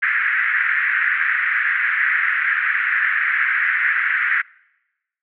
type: band-pass noise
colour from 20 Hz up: white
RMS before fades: -19 dBFS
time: 0.02-4.42 s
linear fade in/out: 10 ms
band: 1500 to 2000 Hz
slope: 48 dB/octave
effects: noise-tail reverb RT60 1.0 s tail -26 dB re dry